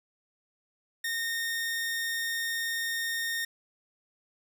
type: tone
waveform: sawtooth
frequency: 1839 Hz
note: A#6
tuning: 24 cents flat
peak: -26 dBFS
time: 1.04-3.45 s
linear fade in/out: 5 ms
effects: none